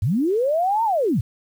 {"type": "linear two-way sweep", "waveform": "sine", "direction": "up then down", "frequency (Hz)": [82.7, 932.3, 82.7], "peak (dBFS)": -17, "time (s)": [0.02, 1.21], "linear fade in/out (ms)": 5, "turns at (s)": 0.84, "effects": ["8-bit"]}